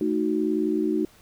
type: chord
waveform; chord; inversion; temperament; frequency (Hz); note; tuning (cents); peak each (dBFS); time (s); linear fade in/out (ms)
sine; D# diminished; second; equal; 220 / 311.1 / 370; A3 / D#4 / F#4; 0 / 0 / 0; -28 / -24 / -26; 0.01-1.05; 2
effects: pink hiss -55 dBFS RMS until 1.21 s